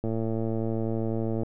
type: click train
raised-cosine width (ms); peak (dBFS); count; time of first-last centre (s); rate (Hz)
2; -17; 157; 0.04-1.433; 112
effects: none